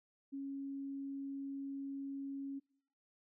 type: tone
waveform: sine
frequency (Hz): 275.5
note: C#4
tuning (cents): -11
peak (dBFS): -40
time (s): 0.32-2.6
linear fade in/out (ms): 20
effects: noise-tail reverb RT60 0.6 s tail -24 dB re dry